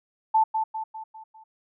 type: tone with echo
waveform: sine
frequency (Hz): 880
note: A5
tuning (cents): 0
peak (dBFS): -16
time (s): 0.34-0.44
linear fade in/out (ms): 10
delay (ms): 200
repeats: 5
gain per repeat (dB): -6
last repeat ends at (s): 1.44
effects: none